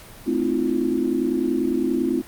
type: chord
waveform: sine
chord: F dominant seventh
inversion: first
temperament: equal with one note detuned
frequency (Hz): 220 / 261.6 / 319 / 349.2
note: A3 / C4 / Eb4 / F4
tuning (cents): 0 / 0 / +43 / 0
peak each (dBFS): -28 / -23 / -25 / -24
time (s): 0.26-2.22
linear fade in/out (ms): 20
effects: pink hiss -43 dBFS RMS until 2.27 s + Opus 48 kbps